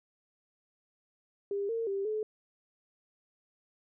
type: tone with pitch steps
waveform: sine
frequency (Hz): 401 / 456.9 / 393.8 / 430.1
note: G4 / A#4 / G4 / A4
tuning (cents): +39 / -35 / +8 / -39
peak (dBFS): -30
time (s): 1.51-2.23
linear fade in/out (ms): 2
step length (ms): 180
effects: none